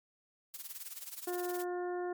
blue noise with tremolo, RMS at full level -42 dBFS, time 0.54-1.64 s, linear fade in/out 0 ms, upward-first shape sine, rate 19 Hz, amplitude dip 80%
harmonic tone, 356.3 Hz, F4, 35 cents sharp, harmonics 1 / 2 / 3 / 4 / 5, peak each -35 / -41 / -50 / -50 / -52 dBFS, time 1.27-2.13 s, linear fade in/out 5 ms
effects MP3 96 kbps

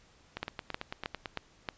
two click trains, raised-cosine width 0.3 ms, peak -17 / -20 dBFS, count 5 / 9, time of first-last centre 0.43-1.688 / 0.37-1.258 s, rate 3.18 / 9.01 Hz, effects pink hiss -62 dBFS RMS until 1.77 s + resampled to 16000 Hz

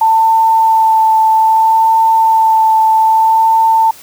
sine tone with vibrato, 889 Hz, A5, 18 cents sharp, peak -6 dBFS, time 0.01-3.91 s, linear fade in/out 5 ms, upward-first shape sine, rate 0.62 Hz, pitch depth 13 cents each way, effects white hiss -37 dBFS RMS until 4.02 s

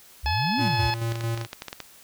sine exponential two-way sweep, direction up then down, 59.2 to 292.8 to 59.2 Hz, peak -25 dBFS, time 0.23-0.89 s, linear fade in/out 20 ms, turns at 0.6 s
harmonic tone, 857 Hz, A5, 46 cents flat, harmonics 1 / 2 / 3 / 4 / 5 / 6, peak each -26 / -33 / -32 / -36 / -35 / -33 dBFS, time 0.26-0.94 s, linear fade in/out 0 ms
square tone with tremolo, 115.1 Hz, A#2, 22 cents flat, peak -25 dBFS, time 0.57-1.47 s, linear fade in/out 50 ms, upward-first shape square, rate 4.5 Hz, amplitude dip 45%
clicks, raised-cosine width 0.2 ms, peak -16 dBFS, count 11, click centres 1.121 / 1.156 / 1.209 / 1.376 / 1.413 / 1.449 / 1.531 / 1.621 / 1.683 / 1.729 / 1.803 s
effects white hiss -51 dBFS RMS until 2.03 s

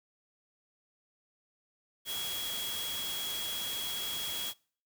sine tone in noise, 3322 Hz, G#7, in tune, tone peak -36 dBFS, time 2.05-4.54 s, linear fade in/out 50 ms, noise white, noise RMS -39 dBFS, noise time 2.05-4.54 s, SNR 0 dB, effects noise-tail reverb RT60 0.5 s tail -25 dB re dry

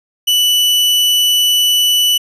40% pulse tone, 2970 Hz, F#7, 6 cents sharp, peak -9 dBFS, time 0.27-2.18 s, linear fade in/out 10 ms, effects resampled to 32000 Hz

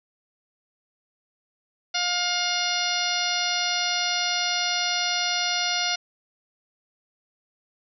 harmonic tone, 710 Hz, F5, 28 cents sharp, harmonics 1 / 2 / 3 / 4 / 5 / 6 / 7 / 8, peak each -31 / -31 / -31 / -31 / -31 / -31 / -31 / -31 dBFS, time 1.94-5.96 s, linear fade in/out 10 ms, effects none

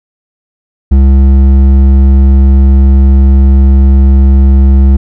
triangle tone with hard clipping, 67.3 Hz, C2, 49 cents sharp, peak -3 dBFS, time 0.91-4.97 s, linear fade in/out 10 ms, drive 12 dB, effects none

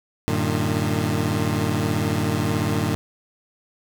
20% pulse tone cluster, 96.2 / 114.6 / 151.3 Hz, G2 / A#2 / D#3, -32 / -29 / -48 cents, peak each -20 dBFS, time 0.28-2.95 s, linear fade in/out 0 ms, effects none

